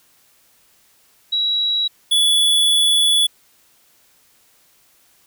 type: tone pair in turn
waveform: sine / square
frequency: 3886 / 3424 Hz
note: B7 / A7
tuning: -29 / -48 cents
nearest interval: major second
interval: 219 cents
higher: first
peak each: -16 / -13 dBFS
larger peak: second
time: 1.32-1.88 / 2.11-3.27 s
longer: second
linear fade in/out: 10 ms
effects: white hiss -56 dBFS RMS until 5.26 s